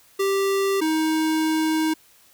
square tone pair in turn, 392 / 315.6 Hz, G4 / D#4, 0 / +25 cents, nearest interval major third, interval 375 cents, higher first, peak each -20 / -20 dBFS, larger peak neither, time 0.19-0.81 / 0.81-1.94 s, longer second, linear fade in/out 10 ms, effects white hiss -55 dBFS RMS until 2.33 s

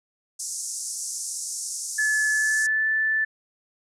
pink band-pass noise, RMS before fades -32 dBFS, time 0.39-2.67 s, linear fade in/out 10 ms, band 5600 to 10000 Hz, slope 48 dB/octave
sine tone with pitch glide, 1724 to 1756.2 Hz, A6 to A6, -36 to -4 cents, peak -20 dBFS, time 1.98-3.25 s, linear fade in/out 10 ms, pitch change +32 cents, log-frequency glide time 2.32-2.88 s
effects none

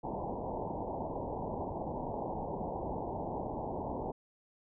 white low-pass noise, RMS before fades -38 dBFS, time 0.03-4.12 s, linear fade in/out 10 ms, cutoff 950 Hz, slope 96 dB/octave, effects none

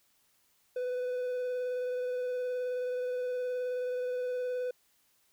triangle tone with vibrato, 499.2 Hz, B4, 19 cents sharp, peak -29 dBFS, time 0.76-4.71 s, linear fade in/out 5 ms, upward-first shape sine, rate 19 Hz, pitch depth 15 cents each way, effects white hiss -70 dBFS RMS until 5.32 s

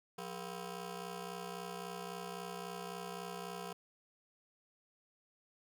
15% pulse ring-modulated tone, 293.7 Hz, D4, in tune, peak -33 dBFS, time 0.18-3.73 s, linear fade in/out 5 ms, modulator 115 Hz, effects none

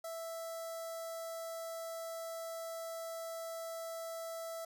sawtooth tone with notch filter, 660 Hz, E5, 2 cents sharp, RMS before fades -43 dBFS, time 0.04-4.65 s, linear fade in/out 5 ms, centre 2600 Hz, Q 0.66, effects none

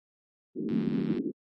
pink band-pass noise, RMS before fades -33 dBFS, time 0.55-1.32 s, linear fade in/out 20 ms, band 190 to 380 Hz, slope 48 dB/octave
click train, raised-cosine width 0.3 ms, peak -32 dBFS, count 48, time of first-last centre 0.69-1.183 s, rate 95.3 Hz
sine chord, D# diminished seventh, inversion none, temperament equal with one note detuned, 155.56 / 185 / 220.8 / 261.6 Hz, D#3 / F#3 / A3 / C4, 0 / 0 / +6 / 0 cents, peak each -36 / -37 / -32 / -36 dBFS, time 0.71-1.14 s, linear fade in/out 5 ms
effects AAC 32 kbps

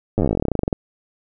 slowing click train, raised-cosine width 2 ms, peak -6 dBFS, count 24, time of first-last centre 0.18-0.728 s, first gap 9 ms, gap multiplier 1.08, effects none

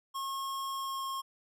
square tone with pitch glide, 1084 to 1077.1 Hz, C#6 to C6, -39 to +50 cents, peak -35 dBFS, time 0.14-1.22 s, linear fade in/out 20 ms, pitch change -11 cents, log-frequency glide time 0.74-1.05 s, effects none

